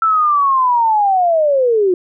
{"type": "linear sweep", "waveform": "sine", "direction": "down", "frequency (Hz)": [1335, 350], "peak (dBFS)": -10, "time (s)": [0.02, 1.94], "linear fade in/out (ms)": 2, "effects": []}